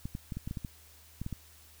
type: clicks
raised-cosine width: 5 ms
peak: -24 dBFS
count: 11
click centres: 0.055 / 0.151 / 0.322 / 0.37 / 0.475 / 0.511 / 0.572 / 0.648 / 1.216 / 1.264 / 1.327 s
effects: added 77 Hz sine -59 dBFS peak until 1.8 s + white hiss -58 dBFS RMS until 1.8 s